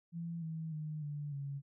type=tone with pitch steps; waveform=sine; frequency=168.2 / 160.7 / 153.53 / 146.68 / 140.14 Hz; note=E3 / E3 / D#3 / D3 / C#3; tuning=+35 / -44 / -23 / -2 / +19 cents; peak=-38 dBFS; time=0.12-1.62 s; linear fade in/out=50 ms; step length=300 ms; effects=none